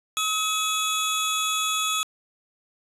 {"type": "tone pair together", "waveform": "25% pulse", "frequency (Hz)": [1277, 3392], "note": ["D#6", "G#7"], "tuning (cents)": [45, 36], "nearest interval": "octave + perfect fourth", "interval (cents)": 1691, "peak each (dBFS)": -22, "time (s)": [0.17, 2.03], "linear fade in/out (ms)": 0, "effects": ["resampled to 32000 Hz", "8-bit"]}